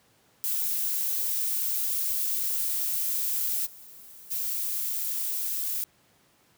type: noise with level steps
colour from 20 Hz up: violet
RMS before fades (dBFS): -28 / -48 / -30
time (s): 0.44-5.84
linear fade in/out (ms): 0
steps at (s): 3.65 / 4.3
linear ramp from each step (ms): 20
effects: pink hiss -63 dBFS RMS until 6.57 s + high-pass 100 Hz 12 dB/octave